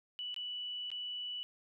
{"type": "tone with dropouts", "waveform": "sine", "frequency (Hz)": 2960, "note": "F#7", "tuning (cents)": 0, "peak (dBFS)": -38, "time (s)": [0.19, 1.43], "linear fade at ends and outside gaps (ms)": 0, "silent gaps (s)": [[0.343, 0.363], [0.903, 0.916]], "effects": []}